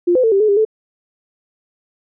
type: tone with pitch steps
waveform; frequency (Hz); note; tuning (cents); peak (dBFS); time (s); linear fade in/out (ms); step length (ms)
sine; 350.4 / 509 / 448.4 / 392.7 / 429.1 / 402 / 436.5; F4 / C5 / A4 / G4 / A4 / G4 / A4; +6 / -48 / +33 / +3 / -43 / +44 / -14; -10; 0.07-0.651; 10; 83
effects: none